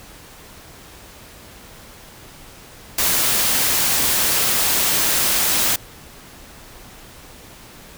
white noise, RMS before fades -18 dBFS, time 2.98-5.76 s, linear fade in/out 5 ms, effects pink hiss -42 dBFS RMS until 7.97 s

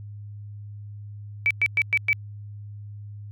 sine tone bursts, 2299 Hz, D7, 37 cents flat, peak -17 dBFS, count 5, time 1.46-2.13 s, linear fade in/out 0 ms, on 46 ms, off 110 ms, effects added 103 Hz sine -36 dBFS peak until 3.31 s

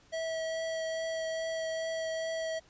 square tone with vibrato, 648 Hz, E5, 30 cents flat, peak -33 dBFS, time 0.12-2.6 s, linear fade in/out 20 ms, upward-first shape triangle, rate 2.4 Hz, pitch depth 11 cents each way, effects pink hiss -62 dBFS RMS until 2.69 s + resampled to 16000 Hz

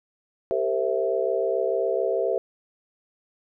sine chord, C dominant seventh, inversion second, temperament equal with one note detuned, 392 / 456.3 / 523.3 / 659.3 Hz, G4 / Bb4 / C5 / E5, 0 / -37 / 0 / 0 cents, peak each -27 dBFS, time 0.51-2.38 s, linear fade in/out 0 ms, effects none

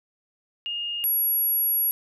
sine tone pair in turn, 2841 / 11364 Hz, F7 / F9, +29 / +29 cents, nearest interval 2 octaves, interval 2400 cents, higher second, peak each -27 / -20 dBFS, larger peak second, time 0.66-1.04 / 1.04-1.91 s, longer second, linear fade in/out 0 ms, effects none

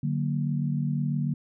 sine chord, D augmented, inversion none, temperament equal with one note detuned, 146.83 / 185.53 / 233.1 Hz, D3 / F#3 / A#3, 0 / +5 / 0 cents, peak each -26 / -32 / -31 dBFS, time 0.03-1.34 s, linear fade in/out 5 ms, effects none

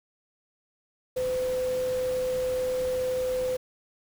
sine tone in noise, 509 Hz, C5, 48 cents flat, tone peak -25 dBFS, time 1.16-3.57 s, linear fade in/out 10 ms, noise pink, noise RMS -41 dBFS, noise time 1.16-3.57 s, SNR +13 dB, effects none

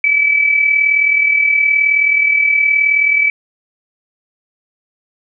sine tone with amplitude modulation, 2300 Hz, D7, 37 cents flat, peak -7 dBFS, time 0.04-3.3 s, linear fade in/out 2 ms, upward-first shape sine, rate 39 Hz, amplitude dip 55%, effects none

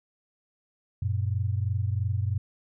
sine tone pair together, 94.7 / 117.7 Hz, F#2 / A#2, +41 / +17 cents, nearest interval major third, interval 376 cents, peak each -26 / -29 dBFS, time 1.02-2.38 s, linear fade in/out 5 ms, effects none

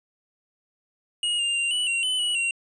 square tone with pitch steps, 2879 / 2800 / 2779 / 2955 / 2753 / 3019 / 2932 / 2751 Hz, F#7 / F7 / F7 / F#7 / F7 / F#7 / F#7 / F7, -48 / +4 / -9 / -3 / -25 / +34 / -16 / -27 cents, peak -23 dBFS, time 1.23-2.51 s, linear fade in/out 2 ms, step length 160 ms, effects resampled to 22050 Hz

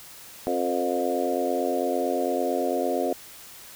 harmonic tone with a mistuned harmonic, 88.9 Hz, F2, 31 cents sharp, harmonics 3 / 4 / 5 / 6 / 7 / 8, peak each -30 / -30 / -30 / -30 / -30 / -30 dBFS, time 0.47-3.13 s, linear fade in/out 0 ms, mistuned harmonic 6, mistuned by -22 cents, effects white hiss -45 dBFS RMS until 3.75 s

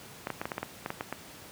clicks, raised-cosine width 0.5 ms, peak -17 dBFS, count 11, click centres 0.271 / 0.303 / 0.415 / 0.455 / 0.518 / 0.581 / 0.63 / 0.861 / 0.904 / 1.009 / 1.126 s, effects pink hiss -48 dBFS RMS until 1.51 s + high-pass 100 Hz 12 dB/octave

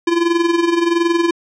square tone with amplitude modulation, 340 Hz, F4, 46 cents flat, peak -11 dBFS, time 0.07-1.31 s, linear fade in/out 5 ms, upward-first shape sine, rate 21.4 Hz, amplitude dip 65%, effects low-pass 5000 Hz 12 dB/octave

